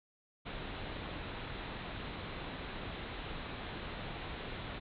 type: low-pass noise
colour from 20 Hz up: pink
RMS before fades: -43 dBFS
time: 0.45-4.8 s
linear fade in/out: 20 ms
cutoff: 4000 Hz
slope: 96 dB/octave
effects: none